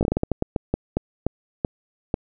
slowing click train, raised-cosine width 2 ms, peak -7 dBFS, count 15, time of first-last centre 0.01-2.141 s, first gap 18 ms, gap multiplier 1.29, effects none

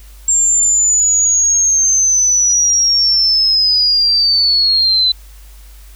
sine linear sweep, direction down, 7430 to 3998 Hz, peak -9 dBFS, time 0.28-5.12 s, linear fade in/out 5 ms, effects added 50 Hz sine -35 dBFS peak until 5.95 s + white hiss -46 dBFS RMS until 5.95 s

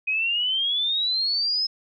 sine exponential sweep, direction up, 2501 to 5190 Hz, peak -21 dBFS, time 0.07-1.67 s, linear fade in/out 10 ms, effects none

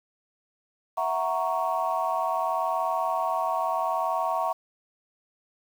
sine chord, F# dominant seventh, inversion third, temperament equal, 659.3 / 740 / 932.3 / 1108.7 Hz, E5 / F#5 / A#5 / C#6, 0 / 0 / 0 / 0 cents, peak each -29 dBFS, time 0.97-4.53 s, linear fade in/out 10 ms, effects tanh soft clip ceiling -15 dBFS + 8-bit

